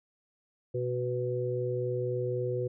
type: harmonic tone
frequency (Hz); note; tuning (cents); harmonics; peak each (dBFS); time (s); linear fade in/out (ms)
123.9; B2; +6; 1 / 3 / 4; -33 / -33 / -33; 0.74-2.68; 10
effects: none